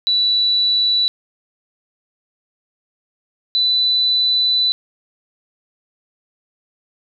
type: tone pair in turn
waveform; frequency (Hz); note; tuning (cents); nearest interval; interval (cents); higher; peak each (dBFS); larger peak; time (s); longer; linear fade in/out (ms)
sine; 3951 / 3988; B7 / B7; 0 / +16; unison; 16; second; -13; neither; 0.07-1.08 / 3.55-4.72; second; 0
effects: none